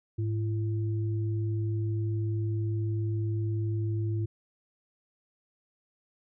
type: tone pair together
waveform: sine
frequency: 106.49 / 338.1 Hz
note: G#2 / E4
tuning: +44 / +44 cents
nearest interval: octave + minor sixth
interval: 2000 cents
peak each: -27 / -37 dBFS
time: 0.18-4.26 s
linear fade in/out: 10 ms
effects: none